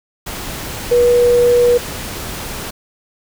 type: tone in noise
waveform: sine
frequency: 483.9 Hz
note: B4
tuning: 35 cents flat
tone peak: -8 dBFS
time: 0.91-1.78 s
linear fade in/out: 10 ms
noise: pink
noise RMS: -26 dBFS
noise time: 0.26-2.71 s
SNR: +15 dB
effects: none